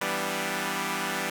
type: chord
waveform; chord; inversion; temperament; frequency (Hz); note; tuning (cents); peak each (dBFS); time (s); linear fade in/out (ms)
5% pulse; E minor seventh; none; equal; 164.81 / 196 / 246.9 / 293.7; E3 / G3 / B3 / D4; 0 / 0 / 0 / 0; -24 / -20 / -22 / -24; 0.01-1.3; 5
effects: none